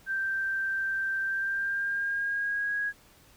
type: tone with pitch glide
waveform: sine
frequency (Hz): 1568 to 1652.6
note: G6 to G#6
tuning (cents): 0 to -9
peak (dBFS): -27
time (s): 0.06-2.93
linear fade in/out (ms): 50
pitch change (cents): +91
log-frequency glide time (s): 1.23-2.77
effects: pink hiss -58 dBFS RMS until 3.36 s